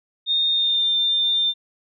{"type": "tone with pitch glide", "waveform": "sine", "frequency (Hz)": [3669, 3598], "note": ["A#7", "A7"], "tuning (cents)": [-28, 38], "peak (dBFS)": -17, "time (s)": [0.26, 1.54], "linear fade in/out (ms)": 50, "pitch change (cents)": -34, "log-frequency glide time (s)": [0.51, 0.85], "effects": []}